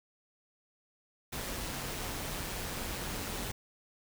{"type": "noise with amplitude modulation", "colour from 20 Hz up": "pink", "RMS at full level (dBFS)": -36, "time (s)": [1.32, 3.52], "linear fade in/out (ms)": 10, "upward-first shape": "sine", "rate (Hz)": 187, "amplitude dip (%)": 45, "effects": []}